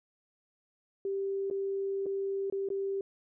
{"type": "tone with dropouts", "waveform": "sine", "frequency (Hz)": 392, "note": "G4", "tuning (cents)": 0, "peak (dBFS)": -30, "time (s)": [1.05, 3.01], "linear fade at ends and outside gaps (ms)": 2, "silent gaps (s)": [[1.501, 1.51], [2.059, 2.064], [2.5, 2.524], [2.688, 2.702]], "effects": []}